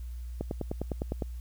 click train, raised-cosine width 2 ms, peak -18 dBFS, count 9, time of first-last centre 0.41-1.222 s, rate 9.85 Hz, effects added 60 Hz sine -36 dBFS peak until 1.4 s + white hiss -62 dBFS RMS until 1.4 s

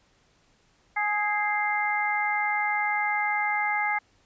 harmonic tone with a mistuned harmonic, 418.3 Hz, G#4, 12 cents sharp, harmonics 2 / 3 / 4 / 5, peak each -27 / -34 / -32 / -27 dBFS, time 0.96-3.99 s, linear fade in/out 10 ms, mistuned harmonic 4, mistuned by -24 cents, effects pink hiss -64 dBFS RMS until 4.25 s + resampled to 16000 Hz

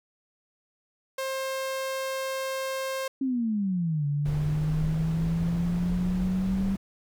sawtooth tone, 531 Hz, C5, 25 cents sharp, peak -25 dBFS, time 1.18-3.08 s, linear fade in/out 5 ms
sine exponential two-way sweep, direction down then up, 273.5 to 143.4 to 195.4 Hz, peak -24 dBFS, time 3.21-6.76 s, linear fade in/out 5 ms, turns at 4.06 s
brown noise, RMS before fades -34 dBFS, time 4.25-6.77 s, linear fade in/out 10 ms
effects none

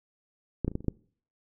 clicks, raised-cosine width 3 ms, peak -15 / -14 / -29 / -17 / -30 / -30 / -12 dBFS, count 7, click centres 0.647 / 0.68 / 0.716 / 0.754 / 0.806 / 0.845 / 0.883 s, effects noise-tail reverb RT60 0.5 s tail -25 dB re dry

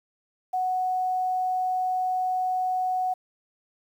sine tone, 740 Hz, F#5, in tune, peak -23 dBFS, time 0.53-3.14 s, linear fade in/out 10 ms, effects 9-bit

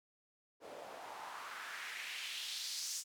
white noise with band-pass filter sweep, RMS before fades -45 dBFS, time 0.6-3.04 s, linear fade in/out 50 ms, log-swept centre 470 to 6600 Hz, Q 2.3, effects none

